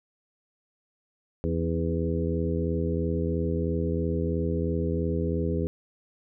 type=harmonic tone with a mistuned harmonic; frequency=83 Hz; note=E2; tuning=12 cents sharp; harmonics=1 / 2 / 3 / 4 / 5 / 6; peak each=-29 / -30 / -33 / -34 / -32 / -34 dBFS; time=1.44-5.67 s; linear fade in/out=0 ms; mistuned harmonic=4; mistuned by=-38 cents; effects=none